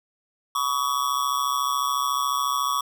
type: tone with amplitude modulation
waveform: square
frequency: 1129 Hz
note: C#6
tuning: 31 cents sharp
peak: -19 dBFS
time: 0.55-2.81 s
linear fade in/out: 5 ms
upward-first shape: sine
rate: 134 Hz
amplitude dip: 85%
effects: none